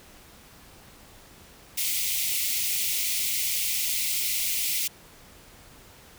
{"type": "high-pass noise", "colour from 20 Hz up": "white", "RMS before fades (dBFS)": -27, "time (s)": [1.77, 4.88], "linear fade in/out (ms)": 10, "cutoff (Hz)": 2000, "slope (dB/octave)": 96, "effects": ["pink hiss -51 dBFS RMS until 6.18 s"]}